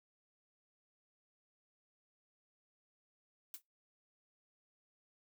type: noise with exponential decay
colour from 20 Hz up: blue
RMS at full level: -42 dBFS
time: 3.54-3.62 s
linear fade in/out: 1 ms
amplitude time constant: 17 ms
effects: noise-tail reverb RT60 0.2 s tail -24 dB re dry